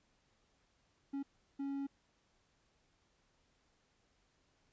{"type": "tone bursts at uneven times", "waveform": "triangle", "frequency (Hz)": 277.2, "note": "C#4", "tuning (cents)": 0, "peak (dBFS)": -35, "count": 2, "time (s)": [[1.13, 1.23], [1.59, 1.87]], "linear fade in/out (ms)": 10, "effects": ["pink hiss -75 dBFS RMS until 4.72 s", "resampled to 16000 Hz"]}